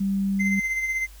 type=tone; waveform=sine; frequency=196 Hz; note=G3; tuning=in tune; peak=-21 dBFS; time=0-0.6 s; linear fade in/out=10 ms
type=tone with tremolo; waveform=triangle; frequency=2074 Hz; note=C7; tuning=16 cents flat; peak=-20 dBFS; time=0.39-1.07 s; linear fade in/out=20 ms; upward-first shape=sine; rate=16 Hz; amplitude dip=45%
effects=added 50 Hz sine -43 dBFS peak until 1.2 s + white hiss -52 dBFS RMS until 1.2 s